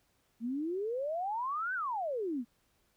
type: exponential two-way sweep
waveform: sine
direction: up then down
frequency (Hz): 221.7 to 1568 to 221.7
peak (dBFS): -32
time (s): 0.4-2.45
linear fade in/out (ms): 50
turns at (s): 1.74
effects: pink hiss -73 dBFS RMS until 2.96 s